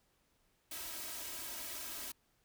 white noise with comb filter, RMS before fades -44 dBFS, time 0.71-2.12 s, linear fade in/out 5 ms, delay 3.1 ms, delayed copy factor +0.85, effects pink hiss -75 dBFS RMS until 2.44 s

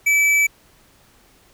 triangle tone with hard clipping, 2305 Hz, D7, 33 cents flat, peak -15 dBFS, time 0.06-0.47 s, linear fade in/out 10 ms, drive 14 dB, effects pink hiss -54 dBFS RMS until 1.53 s

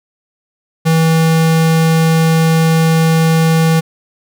square tone, 162.1 Hz, E3, 29 cents flat, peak -9 dBFS, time 0.85-3.81 s, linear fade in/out 20 ms, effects none

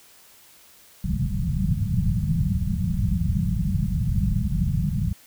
white low-pass noise, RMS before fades -23 dBFS, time 1.04-5.13 s, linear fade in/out 5 ms, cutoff 200 Hz, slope 96 dB/octave, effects white hiss -52 dBFS RMS until 5.26 s

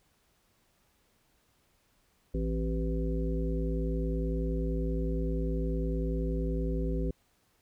harmonic tone with a mistuned harmonic, 55.3 Hz, A1, 9 cents sharp, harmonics 1 / 3 / 5 / 7 / 9, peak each -30 / -35 / -37 / -38 / -40 dBFS, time 2.34-7.11 s, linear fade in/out 5 ms, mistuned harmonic 5, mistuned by -71 cents, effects pink hiss -70 dBFS RMS until 7.61 s

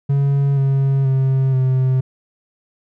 triangle tone with pitch steps, 139.7 / 136.43 / 133.24 / 130.12 Hz, C#3 / C#3 / C3 / C3, +14 / -27 / +32 / -9 cents, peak -11 dBFS, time 0.09-2.01 s, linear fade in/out 10 ms, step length 480 ms, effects none

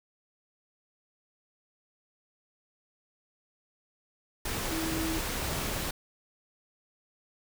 sine tone in noise, 322.6 Hz, E4, 37 cents flat, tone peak -32 dBFS, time 4.71-5.19 s, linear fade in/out 5 ms, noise pink, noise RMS -33 dBFS, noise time 4.45-5.91 s, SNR -2 dB, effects none

